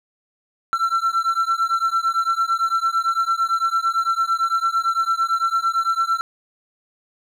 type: beating tone pair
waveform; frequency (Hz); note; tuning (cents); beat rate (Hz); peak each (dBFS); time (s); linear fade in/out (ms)
triangle; 1343 / 1351.9; E6 / E6; +32 / +43; 8.9; -19; 0.73-6.21; 0
effects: none